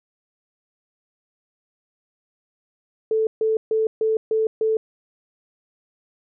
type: tone bursts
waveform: sine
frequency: 440 Hz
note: A4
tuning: in tune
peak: -17 dBFS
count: 6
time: 3.11-4.77 s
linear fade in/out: 2 ms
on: 160 ms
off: 140 ms
effects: none